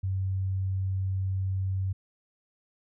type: tone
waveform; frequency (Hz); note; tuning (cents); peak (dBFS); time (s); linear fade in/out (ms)
sine; 95.2; F#2; +50; -26; 0.03-1.93; 10
effects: none